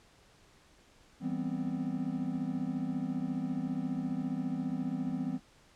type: chord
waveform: triangle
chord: C major seventh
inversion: first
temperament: equal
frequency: 164.81 / 196 / 246.9 / 261.6 Hz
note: E3 / G3 / B3 / C4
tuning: 0 / 0 / 0 / 0 cents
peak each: -37 / -37 / -35 / -34 dBFS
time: 1.2-5.4 s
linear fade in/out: 50 ms
effects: pink hiss -62 dBFS RMS until 5.75 s + low-pass 8000 Hz 12 dB/octave